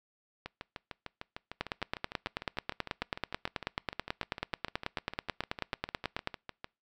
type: two click trains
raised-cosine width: 0.3 ms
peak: -15 / -23 dBFS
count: 44 / 42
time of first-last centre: 1.61-6.274 / 0.46-6.644 s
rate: 9.22 / 6.63 Hz
effects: noise-tail reverb RT60 0.3 s tail -26 dB re dry